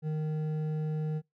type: tone with hard clipping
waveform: triangle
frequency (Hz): 154.6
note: D#3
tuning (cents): -11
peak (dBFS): -31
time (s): 0.02-1.22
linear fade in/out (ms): 50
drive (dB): 11
effects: noise-tail reverb RT60 0.2 s tail -26 dB re dry